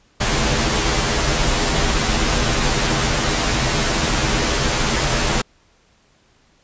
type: noise with comb filter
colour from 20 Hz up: pink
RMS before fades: -18 dBFS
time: 0.2-5.42 s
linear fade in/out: 10 ms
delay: 11 ms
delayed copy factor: -0.9
effects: pink hiss -57 dBFS RMS until 6.63 s + resampled to 16000 Hz